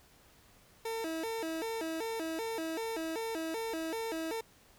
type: tone with vibrato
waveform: 30% pulse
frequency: 382.4 Hz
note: G4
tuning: 43 cents flat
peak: -32 dBFS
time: 0.85-4.41 s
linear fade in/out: 5 ms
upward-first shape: square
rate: 2.6 Hz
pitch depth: 290 cents each way
effects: pink hiss -62 dBFS RMS until 4.78 s